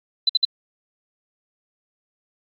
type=tone bursts; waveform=sine; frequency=4015 Hz; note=B7; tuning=28 cents sharp; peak=-13 dBFS; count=3; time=0.27-0.451 s; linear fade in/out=5 ms; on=23 ms; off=56 ms; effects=AAC 32 kbps